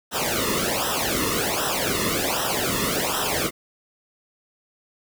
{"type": "noise with flanger", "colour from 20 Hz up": "pink", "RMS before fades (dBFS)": -24, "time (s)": [0.11, 3.51], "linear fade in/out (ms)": 50, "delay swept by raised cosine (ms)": [0.44, 1.31], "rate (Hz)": 1.3, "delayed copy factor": -0.95, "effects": []}